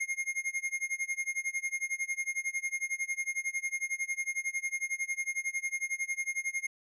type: tone with tremolo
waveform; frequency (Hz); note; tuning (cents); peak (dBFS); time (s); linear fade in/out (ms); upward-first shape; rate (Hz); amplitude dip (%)
square; 2135; C7; +34; -29; 0-6.67; 10; sine; 11; 95
effects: low-pass 11000 Hz 12 dB/octave